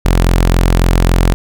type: tone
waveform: sawtooth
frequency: 43.61 Hz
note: F1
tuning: 2 cents flat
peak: -4 dBFS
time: 0.05-1.34 s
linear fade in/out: 0 ms
effects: none